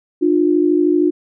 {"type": "tone pair together", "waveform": "sine", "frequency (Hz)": [301.7, 354.7], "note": ["D4", "F4"], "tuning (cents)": [47, 27], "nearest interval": "minor third", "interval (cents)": 280, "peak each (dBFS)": -14, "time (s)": [0.21, 1.11], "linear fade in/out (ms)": 20, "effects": []}